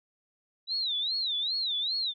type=tone with vibrato; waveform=sine; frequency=3859 Hz; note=B7; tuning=41 cents flat; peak=-27 dBFS; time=0.67-2.14 s; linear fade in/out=50 ms; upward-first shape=sine; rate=2.5 Hz; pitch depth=200 cents each way; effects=MP3 64 kbps